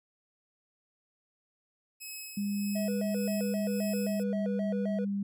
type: tone with tremolo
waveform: 10% pulse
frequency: 2566 Hz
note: E7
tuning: 47 cents flat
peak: -31 dBFS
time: 2-4.24 s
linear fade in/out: 20 ms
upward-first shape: sine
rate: 1.7 Hz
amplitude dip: 50%
type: tone with pitch glide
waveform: sine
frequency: 202.3 to 199.75 Hz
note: G#3 to G3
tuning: -45 to +33 cents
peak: -29 dBFS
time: 2.37-5.23 s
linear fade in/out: 5 ms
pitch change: -22 cents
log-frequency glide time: 3.89-4.46 s
type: tone with vibrato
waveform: triangle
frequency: 560 Hz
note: C#5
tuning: 18 cents sharp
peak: -32 dBFS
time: 2.75-5.05 s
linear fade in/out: 10 ms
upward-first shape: square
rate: 3.8 Hz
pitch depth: 240 cents each way
effects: none